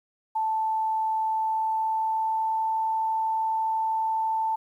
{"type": "tone with pitch glide", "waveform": "sine", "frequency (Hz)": [880, 886.1], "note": ["A5", "A5"], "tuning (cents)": [0, 12], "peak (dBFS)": -23, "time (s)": [0.35, 4.56], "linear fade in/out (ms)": 10, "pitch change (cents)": 12, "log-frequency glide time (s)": [1.21, 2.76], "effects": ["10-bit"]}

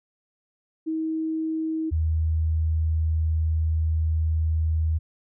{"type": "tone pair in turn", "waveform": "sine", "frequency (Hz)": [318.7, 79.67], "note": ["D#4", "D#2"], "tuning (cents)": [42, 42], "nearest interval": "2 octaves", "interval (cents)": 2400, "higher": "first", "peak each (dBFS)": [-24, -20], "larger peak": "second", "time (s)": [[0.86, 1.91], [1.91, 4.99]], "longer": "second", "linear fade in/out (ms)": 20, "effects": []}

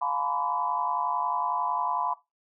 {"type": "tone cluster", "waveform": "sine", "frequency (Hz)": [705, 851, 955, 1006, 1151], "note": ["F5", "G#5", "A#5", "B5", "D6"], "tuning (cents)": [16, 42, 42, 32, -35], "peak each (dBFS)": [-35, -33, -35, -28, -35], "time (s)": [0.01, 2.14], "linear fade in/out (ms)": 10, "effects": ["noise-tail reverb RT60 0.2 s tail -17 dB re dry"]}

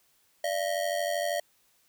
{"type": "ring-modulated tone", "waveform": "square", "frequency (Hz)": 634, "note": "D#5", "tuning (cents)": 32, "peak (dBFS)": -25, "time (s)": [0.44, 1.4], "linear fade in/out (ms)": 2, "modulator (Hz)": 46.4, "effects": ["white hiss -67 dBFS RMS until 1.88 s"]}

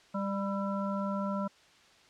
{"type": "harmonic tone with a mistuned harmonic", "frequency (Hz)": 198.2, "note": "G3", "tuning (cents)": 19, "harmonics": [1, 3, 5, 7], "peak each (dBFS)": [-32, -37, -39, -40], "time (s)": [0.14, 1.48], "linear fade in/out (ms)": 10, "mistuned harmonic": 7, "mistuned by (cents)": -57, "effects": ["white hiss -60 dBFS RMS until 2.09 s", "low-pass 5000 Hz 12 dB/octave"]}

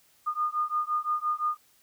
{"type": "beating tone pair", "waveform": "sine", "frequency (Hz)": [1218, 1223.8], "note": ["D#6", "D#6"], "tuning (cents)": [-37, -29], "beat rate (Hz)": 5.8, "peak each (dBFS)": -29, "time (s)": [0.26, 1.57], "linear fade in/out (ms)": 20, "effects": ["white hiss -63 dBFS RMS until 1.82 s"]}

